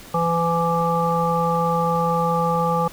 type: harmonic tone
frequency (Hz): 168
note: E3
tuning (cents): +33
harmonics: 1 / 3 / 5 / 7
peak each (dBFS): -23 / -23 / -23 / -23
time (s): 0.14-2.88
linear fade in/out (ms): 5
effects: pink hiss -42 dBFS RMS until 2.92 s